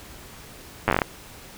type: slowing click train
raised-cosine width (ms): 0.5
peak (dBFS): -4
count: 9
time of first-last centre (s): 0.88-1.018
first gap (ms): 9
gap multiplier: 1.18
effects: pink hiss -44 dBFS RMS until 1.57 s